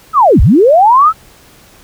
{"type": "linear two-way sweep", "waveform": "sine", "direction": "down then up", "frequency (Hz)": [1339, 36.71, 1339], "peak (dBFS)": -3, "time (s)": [0.13, 1.13], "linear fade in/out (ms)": 50, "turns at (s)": 0.41, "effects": ["pink hiss -42 dBFS RMS until 1.83 s"]}